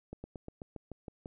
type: slowing click train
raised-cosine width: 2 ms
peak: -29 dBFS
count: 9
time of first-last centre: 0.13-1.259 s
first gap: 110 ms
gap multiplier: 1.07
effects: none